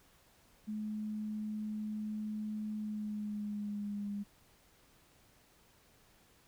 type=tone with pitch glide; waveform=sine; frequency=213.3 to 203.3 Hz; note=G#3 to G#3; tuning=+46 to -37 cents; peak=-36 dBFS; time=0.67-4.24 s; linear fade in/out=20 ms; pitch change=-83 cents; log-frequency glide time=2.76-4.11 s; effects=pink hiss -66 dBFS RMS until 6.47 s